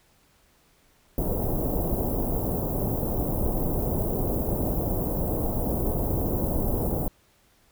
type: band-stop noise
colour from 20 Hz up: pink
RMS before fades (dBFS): -26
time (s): 1.18-7.08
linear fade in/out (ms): 2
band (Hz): 700 to 15000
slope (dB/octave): 24
effects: pink hiss -62 dBFS RMS until 7.71 s